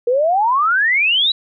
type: exponential sweep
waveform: sine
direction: up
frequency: 466.2 to 3992 Hz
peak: -12 dBFS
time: 0.07-1.32 s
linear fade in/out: 5 ms
effects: none